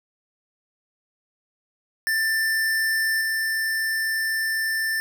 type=tone with level steps; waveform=square; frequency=1778 Hz; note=A6; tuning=18 cents sharp; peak=-21 / -23 dBFS; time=2.07-5 s; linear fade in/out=0 ms; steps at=3.21 s; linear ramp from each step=2 ms; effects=none